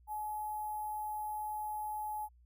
sine tone with sample-and-hold, 849 Hz, G#5, 38 cents sharp, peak -36 dBFS, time 0.07-2.29 s, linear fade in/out 50 ms, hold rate 11025 Hz, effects added 60 Hz sine -60 dBFS peak until 2.45 s

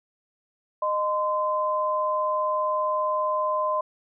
sine tone pair together, 614.9 / 1030 Hz, D#5 / C6, -21 / -28 cents, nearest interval major sixth, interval 893 cents, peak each -26 / -24 dBFS, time 0.82-3.81 s, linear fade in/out 5 ms, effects none

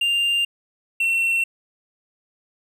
triangle tone pair in turn, 2794 / 2711 Hz, F7 / E7, 0 / +48 cents, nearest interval minor second, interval 52 cents, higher first, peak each -16 dBFS, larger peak neither, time 0.01-0.45 / 1-1.44 s, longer neither, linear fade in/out 5 ms, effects none

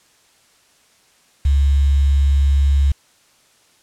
sine tone with quantisation, 69.8 Hz, C#2, 13 cents sharp, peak -11 dBFS, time 1.45-2.92 s, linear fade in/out 5 ms, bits 6, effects white hiss -55 dBFS RMS until 3.82 s + low-pass 9000 Hz 12 dB/octave

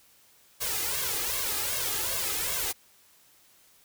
white noise with flanger, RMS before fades -30 dBFS, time 0.6-2.73 s, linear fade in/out 20 ms, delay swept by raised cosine 1.8 to 2.47 ms, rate 2.6 Hz, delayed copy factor +0.9, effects white hiss -60 dBFS RMS until 3.84 s

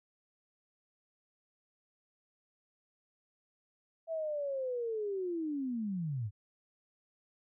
sine linear sweep, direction down, 663 to 95.1 Hz, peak -33 dBFS, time 4.07-6.31 s, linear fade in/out 50 ms, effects none

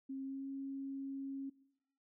sine tone with pitch glide, 268.7 to 272.5 Hz, C4 to C#4, +46 to -29 cents, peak -40 dBFS, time 0.09-1.5 s, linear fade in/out 10 ms, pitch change +25 cents, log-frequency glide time 0.23-0.49 s, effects noise-tail reverb RT60 0.8 s tail -20 dB re dry

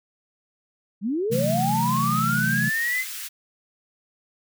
sine linear sweep, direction up, 180 to 2079 Hz, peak -22 dBFS, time 1.01-3.05 s, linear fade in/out 50 ms
sine chord, F# half-diminished seventh, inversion second, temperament equal, 130.81 / 164.81 / 185 / 220 Hz, C3 / E3 / F#3 / A3, 0 / 0 / 0 / 0 cents, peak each -27 / -28 / -31 / -27 dBFS, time 1.3-2.7 s, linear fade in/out 20 ms
white high-pass noise, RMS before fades -34 dBFS, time 1.31-3.29 s, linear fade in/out 20 ms, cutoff 1400 Hz, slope 24 dB/octave
effects none

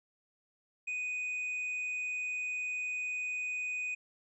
triangle tone, 2489 Hz, D#7, in tune, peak -32 dBFS, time 0.87-3.95 s, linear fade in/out 10 ms, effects resampled to 22050 Hz

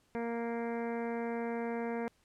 harmonic tone, 233.1 Hz, A#3, in tune, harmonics 1 / 2 / 3 / 4 / 5 / 6 / 7 / 8 / 9 / 10, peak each -37 / -37 / -43 / -45 / -55 / -53 / -50 / -55 / -51 / -56 dBFS, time 0.15-2.08 s, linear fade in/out 0 ms, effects pink hiss -71 dBFS RMS until 2.24 s + low-pass 11000 Hz 12 dB/octave

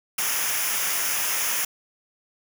white noise with comb filter, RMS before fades -25 dBFS, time 0.18-1.65 s, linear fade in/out 5 ms, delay 0.24 ms, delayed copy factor -0.7, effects none

